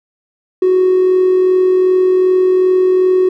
triangle tone with amplitude modulation, 370 Hz, F#4, in tune, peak -3 dBFS, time 0.62-3.29 s, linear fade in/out 5 ms, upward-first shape sine, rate 42.6 Hz, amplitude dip 40%, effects tanh soft clip ceiling -4 dBFS

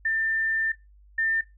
sine tone pair in turn, 1790 / 1797.9 Hz, A6 / A6, +29 / +37 cents, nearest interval unison, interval 8 cents, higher second, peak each -22 dBFS, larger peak neither, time 0.05-0.72 / 1.18-1.41 s, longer first, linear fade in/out 5 ms, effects noise-tail reverb RT60 0.2 s tail -19 dB re dry + added 50 Hz sine -51 dBFS peak until 1.57 s

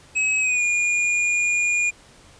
square tone with pitch glide, 2558 to 2430 Hz, D#7 to D#7, +47 to -42 cents, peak -19 dBFS, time 0.15-1.91 s, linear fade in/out 20 ms, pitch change -89 cents, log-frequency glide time 0.4-0.63 s, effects pink hiss -50 dBFS RMS until 2.39 s + resampled to 22050 Hz

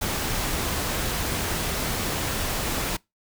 pink noise, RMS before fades -27 dBFS, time 0.01-2.97 s, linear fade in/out 10 ms, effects noise-tail reverb RT60 0.2 s tail -24 dB re dry

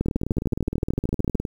two click trains, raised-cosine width 3 ms, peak -9 / -14 dBFS, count 19 / 28, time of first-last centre 0.01-1.353 / 0.06-1.452 s, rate 13.4 / 19.4 Hz, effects 8-bit

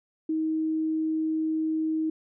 sine tone, 316.2 Hz, D#4, 28 cents sharp, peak -24 dBFS, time 0.29-2.1 s, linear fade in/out 5 ms, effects none

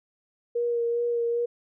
sine tone with vibrato, 472.5 Hz, A#4, 23 cents sharp, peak -23 dBFS, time 0.55-1.46 s, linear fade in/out 10 ms, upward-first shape sine, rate 2.5 Hz, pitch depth 17 cents each way, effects none

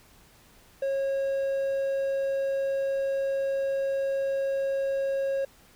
triangle tone, 545 Hz, C#5, 29 cents flat, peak -23 dBFS, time 0.82-5.45 s, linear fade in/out 5 ms, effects pink hiss -57 dBFS RMS until 5.75 s

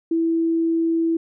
sine tone, 329.6 Hz, E4, in tune, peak -17 dBFS, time 0.11-1.17 s, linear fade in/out 5 ms, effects none

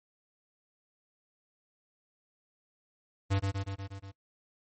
square tone with echo, 98 Hz, G2, in tune, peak -26 dBFS, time 3.3-3.4 s, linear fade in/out 20 ms, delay 120 ms, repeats 6, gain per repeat -3 dB, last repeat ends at 4.12 s, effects noise-tail reverb RT60 0.1 s tail -20 dB re dry + MP3 32 kbps

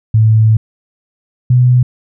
sine tone pair in turn, 110 / 124.76 Hz, A2 / B2, 0 / +18 cents, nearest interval major second, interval 218 cents, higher second, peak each -5 dBFS, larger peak neither, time 0.14-0.57 / 1.5-1.83 s, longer first, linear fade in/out 5 ms, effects none

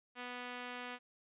5% pulse tone, 246.6 Hz, B3, 2 cents flat, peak -31 dBFS, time 0.15-0.99 s, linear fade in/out 50 ms, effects resampled to 8000 Hz

